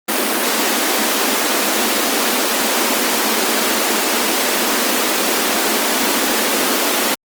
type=high-pass noise; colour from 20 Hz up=pink; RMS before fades=-17 dBFS; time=0.08-7.15 s; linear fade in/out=10 ms; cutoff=210 Hz; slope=96 dB/octave; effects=Opus 32 kbps